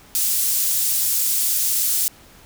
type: high-pass noise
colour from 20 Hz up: pink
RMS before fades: -20 dBFS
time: 0.15-2.08 s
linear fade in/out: 0 ms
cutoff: 8400 Hz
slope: 12 dB/octave
effects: pink hiss -48 dBFS RMS until 2.45 s